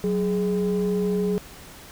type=tone pair together; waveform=sine; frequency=185.75 / 417 Hz; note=F#3 / G#4; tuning=+7 / +7 cents; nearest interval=octave + major second; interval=1400 cents; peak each=-22 dBFS; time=0.04-1.38 s; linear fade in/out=0 ms; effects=tanh soft clip ceiling -16 dBFS + pink hiss -44 dBFS RMS until 1.91 s